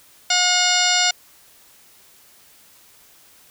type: harmonic tone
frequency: 720 Hz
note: F#5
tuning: 47 cents flat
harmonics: 1 / 2 / 3 / 4 / 5 / 6 / 7 / 8 / 10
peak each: -24 / -24 / -24 / -24 / -24 / -24 / -24 / -24 / -24 dBFS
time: 0.3-1.11 s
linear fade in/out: 5 ms
effects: white hiss -51 dBFS RMS until 3.5 s